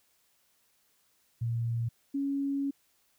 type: tone pair in turn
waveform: sine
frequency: 116.54 / 278.2 Hz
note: A#2 / C#4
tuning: 0 / +6 cents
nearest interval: octave + minor third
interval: 1506 cents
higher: second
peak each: -28 dBFS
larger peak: neither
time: 1.41-1.89 / 2.14-2.71 s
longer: second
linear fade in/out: 10 ms
effects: white hiss -70 dBFS RMS until 3.18 s